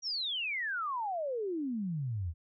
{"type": "exponential sweep", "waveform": "sine", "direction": "down", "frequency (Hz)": [5800, 76.9], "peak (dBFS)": -32, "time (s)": [0.02, 2.34], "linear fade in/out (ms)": 50, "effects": []}